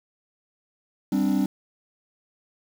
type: chord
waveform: triangle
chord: G suspended fourth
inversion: none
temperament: equal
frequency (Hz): 196 / 261.6 / 293.7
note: G3 / C4 / D4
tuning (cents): 0 / 0 / 0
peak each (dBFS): -21 / -22 / -22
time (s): 1.12-1.46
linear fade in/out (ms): 5
effects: tanh soft clip ceiling -12 dBFS + 7-bit